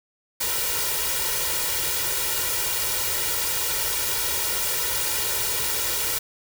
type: noise with comb filter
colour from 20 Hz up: white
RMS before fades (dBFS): -25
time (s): 0.4-6.19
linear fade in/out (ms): 10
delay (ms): 2.1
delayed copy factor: +0.9
effects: none